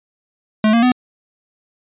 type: tone with pitch steps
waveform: square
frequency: 215.6 / 232.4 / 250.5 Hz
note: A3 / A#3 / B3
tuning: -35 / -5 / +25 cents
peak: -11 dBFS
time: 0.64-0.919 s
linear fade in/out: 2 ms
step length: 93 ms
effects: resampled to 8000 Hz